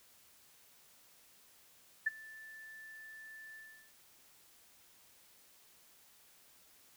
sine tone with ADSR envelope, 1760 Hz, A6, in tune, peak -26 dBFS, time 2.06-3.92 s, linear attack 10 ms, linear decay 21 ms, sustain -23 dB, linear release 370 ms, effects white hiss -64 dBFS RMS until 6.96 s

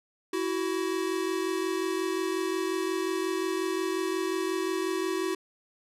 square tone pair together, 330 / 375.6 Hz, E4 / F#4, +2 / +26 cents, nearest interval major second, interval 224 cents, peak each -32 / -30 dBFS, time 0.33-5.35 s, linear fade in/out 5 ms, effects low-pass 12000 Hz 12 dB/octave

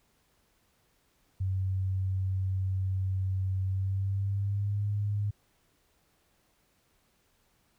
sine tone with pitch glide, 94.8 to 102.78 Hz, F#2 to G#2, +43 to -18 cents, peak -27 dBFS, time 1.4-5.31 s, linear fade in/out 10 ms, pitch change +139 cents, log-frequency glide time 3.65-4.86 s, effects pink hiss -70 dBFS RMS until 7.78 s

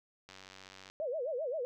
click train, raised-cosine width 0.2 ms, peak -33 dBFS, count 59, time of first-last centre 0.29-0.9 s, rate 95.1 Hz
sine tone with vibrato, 559 Hz, C#5, 14 cents sharp, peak -33 dBFS, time 1-1.65 s, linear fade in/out 0 ms, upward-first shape sine, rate 7.6 Hz, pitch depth 270 cents each way
effects none

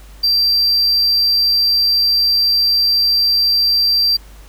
triangle tone, 4706 Hz, D8, 3 cents sharp, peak -10 dBFS, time 0.23-4.17 s, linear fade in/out 10 ms, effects added 50 Hz sine -37 dBFS peak until 4.48 s + pink hiss -46 dBFS RMS until 4.48 s

